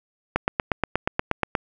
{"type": "click train", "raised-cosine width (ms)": 0.5, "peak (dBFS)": -5, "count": 11, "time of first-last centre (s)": [0.36, 1.552], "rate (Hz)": 8.39, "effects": []}